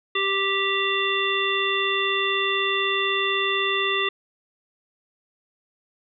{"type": "harmonic tone", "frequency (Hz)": 392, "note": "G4", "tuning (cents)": 0, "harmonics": [1, 3, 5, 7, 9], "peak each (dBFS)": [-27, -27, -27, -27, -27], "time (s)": [0.15, 4.09], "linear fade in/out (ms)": 5, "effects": []}